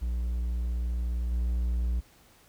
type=tone with level steps; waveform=triangle; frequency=59.7 Hz; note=A#1; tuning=42 cents sharp; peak=-25 / -23 dBFS; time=0.01-2.01 s; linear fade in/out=20 ms; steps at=1.31 s; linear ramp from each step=20 ms; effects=pink hiss -59 dBFS RMS until 2.48 s